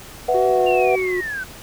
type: chord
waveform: sine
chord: B suspended fourth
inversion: none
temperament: just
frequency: 493.9 / 658.5 / 740.8 Hz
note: B4 / E5 / F#5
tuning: 0 / -2 / +2 cents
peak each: -18 / -23 / -19 dBFS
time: 0.28-0.96 s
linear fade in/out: 10 ms
type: tone with vibrato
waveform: triangle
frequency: 370 Hz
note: F#4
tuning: in tune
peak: -18 dBFS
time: 0.34-1.21 s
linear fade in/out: 10 ms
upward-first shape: triangle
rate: 2.1 Hz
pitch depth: 46 cents each way
type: linear sweep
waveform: sine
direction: down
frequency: 2812 to 1485 Hz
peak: -24 dBFS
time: 0.66-1.44 s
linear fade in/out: 10 ms
effects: pink hiss -39 dBFS RMS until 1.62 s